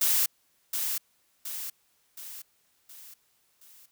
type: noise with echo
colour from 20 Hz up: blue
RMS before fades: -24 dBFS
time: 0.01-0.26 s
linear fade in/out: 5 ms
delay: 720 ms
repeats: 5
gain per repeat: -6 dB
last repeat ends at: 3.86 s
effects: white hiss -69 dBFS RMS until 3.91 s